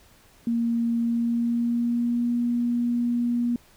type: tone with pitch glide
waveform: sine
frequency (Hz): 233.1 to 239.4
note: A#3 to A#3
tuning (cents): 0 to +46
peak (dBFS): -21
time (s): 0.47-3.56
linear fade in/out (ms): 2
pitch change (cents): +46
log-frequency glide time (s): 0.99-2.31
effects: pink hiss -56 dBFS RMS until 3.76 s